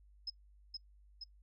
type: tone with echo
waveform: sine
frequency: 5130 Hz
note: E8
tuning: 48 cents flat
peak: -37 dBFS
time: 0.27-0.3 s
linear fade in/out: 5 ms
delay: 470 ms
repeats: 2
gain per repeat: -3 dB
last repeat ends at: 1.24 s
effects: noise-tail reverb RT60 0.1 s tail -22 dB re dry + added 50 Hz sine -60 dBFS peak until 1.42 s